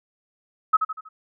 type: tone with echo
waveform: sine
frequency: 1282 Hz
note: E6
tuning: 49 cents flat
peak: -12 dBFS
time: 0.73-0.77 s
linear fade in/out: 10 ms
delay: 80 ms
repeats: 4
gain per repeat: -7 dB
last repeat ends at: 1.09 s
effects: none